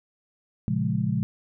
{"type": "chord", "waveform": "sine", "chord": "Bb minor seventh", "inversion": "none", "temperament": "equal", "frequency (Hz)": [116.54, 138.59, 174.61, 207.7], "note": ["Bb2", "Db3", "F3", "Ab3"], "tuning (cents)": [0, 0, 0, 0], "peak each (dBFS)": -28, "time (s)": [0.68, 1.23], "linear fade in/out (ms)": 0, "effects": []}